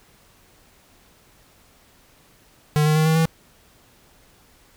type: tone with pitch steps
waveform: square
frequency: 150.7 / 153.51 / 156.38 / 159.29 / 162.26 Hz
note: D3 / D#3 / D#3 / D#3 / E3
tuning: +45 / -23 / +9 / +41 / -27 cents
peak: -16 dBFS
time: 2.76-3.255 s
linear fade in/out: 0 ms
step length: 99 ms
effects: pink hiss -55 dBFS RMS until 4.76 s